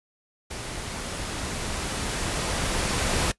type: noise with level ramp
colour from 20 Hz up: pink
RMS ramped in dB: -35 to -24 dBFS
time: 0.5-3.32 s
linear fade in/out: 10 ms
effects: noise-tail reverb RT60 0.1 s tail -20 dB re dry + resampled to 24000 Hz